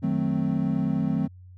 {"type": "chord", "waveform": "triangle", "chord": "D# diminished seventh", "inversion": "none", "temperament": "equal", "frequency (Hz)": [155.56, 185, 220, 261.6], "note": ["D#3", "F#3", "A3", "C4"], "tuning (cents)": [0, 0, 0, 0], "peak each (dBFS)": -26, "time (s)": [0.02, 1.28], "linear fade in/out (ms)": 20, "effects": ["added 91 Hz sine -44 dBFS peak until 1.57 s"]}